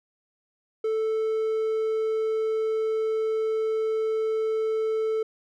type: tone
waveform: triangle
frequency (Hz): 440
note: A4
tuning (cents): 0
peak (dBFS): -21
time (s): 0.84-5.23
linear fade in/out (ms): 5
effects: none